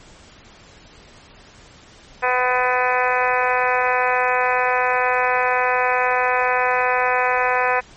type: harmonic tone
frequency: 251 Hz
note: B3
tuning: 28 cents sharp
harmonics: 2 / 3 / 4 / 5 / 6 / 7 / 8 / 9 / 10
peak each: -23 / -22 / -22 / -27 / -25 / -25 / -28 / -30 / -27 dBFS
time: 2.22-7.81 s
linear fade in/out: 20 ms
effects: pink hiss -46 dBFS RMS until 7.96 s + MP3 32 kbps